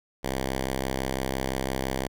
5% pulse tone, 65.9 Hz, C2, 13 cents sharp, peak -16 dBFS, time 0.23-2.08 s, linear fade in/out 20 ms, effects none

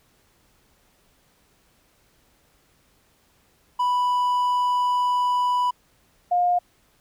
triangle / sine tone pair in turn, 987.8 / 710.6 Hz, B5 / F5, 0 / +30 cents, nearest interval tritone, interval 570 cents, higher first, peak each -17 dBFS, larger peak neither, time 3.79-5.71 / 6.31-6.59 s, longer first, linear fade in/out 10 ms, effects pink hiss -62 dBFS RMS until 7 s

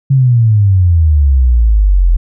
sine exponential sweep, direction down, 138.59 to 41.2 Hz, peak -5 dBFS, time 0.1-2.17 s, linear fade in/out 10 ms, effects none

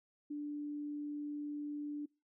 sine tone, 293.7 Hz, D4, in tune, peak -38 dBFS, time 0.3-2.06 s, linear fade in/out 10 ms, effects noise-tail reverb RT60 0.3 s tail -25 dB re dry

